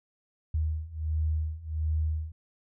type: beating tone pair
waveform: sine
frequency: 77.4 / 78.8 Hz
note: D#2 / D#2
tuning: -9 / +23 cents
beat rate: 1.4 Hz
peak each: -31 / -29 dBFS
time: 0.54-2.32 s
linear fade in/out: 5 ms
effects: none